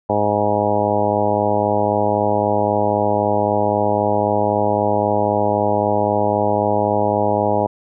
harmonic tone with a mistuned harmonic, 103.83 Hz, G#2, in tune, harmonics 1 / 2 / 3 / 4 / 5 / 6 / 7 / 8 / 9, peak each -26 / -25 / -26 / -24 / -22 / -21 / -25 / -21 / -26 dBFS, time 0.09-7.67 s, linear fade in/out 10 ms, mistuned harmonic 9, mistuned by +39 cents, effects none

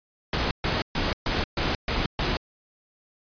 pink noise bursts, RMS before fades -25 dBFS, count 7, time 0.33-2.37 s, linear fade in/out 2 ms, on 180 ms, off 130 ms, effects resampled to 11025 Hz

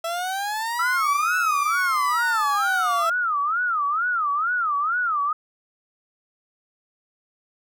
30% pulse exponential two-way sweep, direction up then down, 659.3 to 1318.5 to 659.3 Hz, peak -22 dBFS, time 0.04-3.1 s, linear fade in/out 5 ms, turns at 1.38 s
sine tone with vibrato, 1296 Hz, E6, 30 cents flat, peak -20 dBFS, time 0.79-5.33 s, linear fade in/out 5 ms, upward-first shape sine, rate 2.2 Hz, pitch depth 230 cents each way
effects none

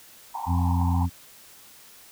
pink band-pass noise, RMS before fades -33 dBFS, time 0.34-1.06 s, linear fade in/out 10 ms, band 790 to 1000 Hz, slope 96 dB/octave
harmonic tone, 87.31 Hz, F2, in tune, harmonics 1 / 2 / 3, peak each -21 / -29 / -30 dBFS, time 0.46-1.1 s, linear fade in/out 50 ms
effects white hiss -50 dBFS RMS until 2.11 s

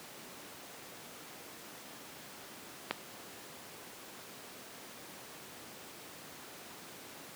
click, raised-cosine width 0.3 ms, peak -14 dBFS, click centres 2.91 s, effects pink hiss -49 dBFS RMS until 7.35 s + high-pass 200 Hz 12 dB/octave

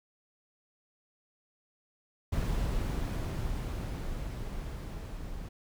brown noise with level ramp, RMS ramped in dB -30 to -41 dBFS, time 2.32-5.49 s, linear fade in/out 10 ms, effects none

